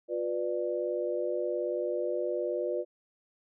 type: chord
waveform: sine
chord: B diminished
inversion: second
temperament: just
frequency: 355.6 / 493.9 / 592.7 Hz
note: F4 / B4 / D5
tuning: +31 / 0 / +16 cents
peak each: -33 dBFS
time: 0.08-2.85 s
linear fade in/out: 50 ms
effects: none